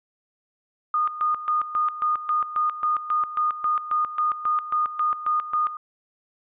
sine tone with tremolo, 1226 Hz, D#6, 26 cents flat, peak -19 dBFS, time 0.94-5.77 s, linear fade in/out 2 ms, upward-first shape square, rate 3.7 Hz, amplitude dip 75%, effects resampled to 8000 Hz

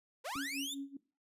sawtooth linear sweep, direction up, 440 to 3729 Hz, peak -35 dBFS, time 0.24-0.75 s, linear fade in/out 20 ms
sine tone with tremolo, 277.2 Hz, C#4, in tune, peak -37 dBFS, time 0.35-0.97 s, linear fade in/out 5 ms, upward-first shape sine, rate 5 Hz, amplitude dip 90%
click, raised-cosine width 3 ms, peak -38 dBFS, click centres 0.36 s
effects noise-tail reverb RT60 0.3 s tail -18 dB re dry + resampled to 32000 Hz

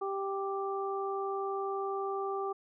harmonic tone, 392 Hz, G4, in tune, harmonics 1 / 2 / 3, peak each -34 / -38 / -38 dBFS, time 0.01-2.53 s, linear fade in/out 10 ms, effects none

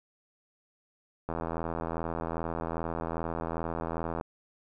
click train, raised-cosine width 1 ms, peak -19 dBFS, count 242, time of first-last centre 1.29-4.211 s, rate 82.5 Hz, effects none

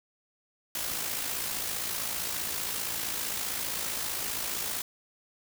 white noise with amplitude modulation, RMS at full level -31 dBFS, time 0.75-4.82 s, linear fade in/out 2 ms, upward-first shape sine, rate 55.3 Hz, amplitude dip 45%, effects none

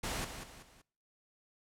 pink noise with echo, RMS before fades -37 dBFS, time 0.03-0.25 s, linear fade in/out 10 ms, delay 190 ms, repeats 3, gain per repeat -8 dB, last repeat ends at 0.82 s, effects noise-tail reverb RT60 0.5 s tail -23 dB re dry + low-pass 11000 Hz 12 dB/octave

